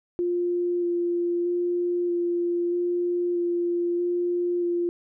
sine tone with vibrato, 349.2 Hz, F4, in tune, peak -22 dBFS, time 0.19-4.89 s, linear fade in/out 0 ms, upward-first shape square, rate 0.79 Hz, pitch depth 10 cents each way, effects none

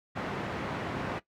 pink band-pass noise, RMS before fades -35 dBFS, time 0.15-1.2 s, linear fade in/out 20 ms, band 120 to 1900 Hz, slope 12 dB/octave, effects noise-tail reverb RT60 0.1 s tail -17 dB re dry

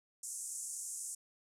white band-pass noise, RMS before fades -43 dBFS, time 0.23-1.15 s, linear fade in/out 5 ms, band 6400 to 10000 Hz, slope 48 dB/octave, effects none

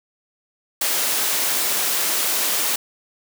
white high-pass noise, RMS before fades -21 dBFS, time 0.81-2.76 s, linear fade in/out 5 ms, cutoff 270 Hz, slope 12 dB/octave, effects none

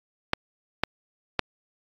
clicks, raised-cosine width 0.3 ms, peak -5 dBFS, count 3, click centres 0.334 / 0.836 / 1.393 s, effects AAC 64 kbps

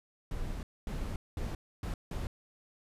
brown noise bursts at uneven times, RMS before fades -36 dBFS, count 5, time 0.31-0.63 / 0.87-1.16 / 1.37-1.55 / 1.83-1.94 / 2.11-2.27 s, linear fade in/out 2 ms, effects resampled to 32000 Hz

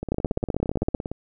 two click trains, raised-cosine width 2 ms, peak -16 / -9 dBFS, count 20 / 14, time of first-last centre 0.03-1.116 / 0.12-0.948 s, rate 17.5 / 15.7 Hz, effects none

